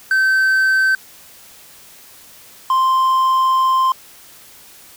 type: tone pair in turn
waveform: triangle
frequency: 1544 / 1045.8 Hz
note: G6 / C6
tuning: -27 / -1 cents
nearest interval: perfect fifth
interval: 674 cents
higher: first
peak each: -10 dBFS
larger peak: neither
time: 0.11-0.95 / 2.7-3.92 s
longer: second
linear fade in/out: 2 ms
effects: white hiss -43 dBFS RMS until 4.96 s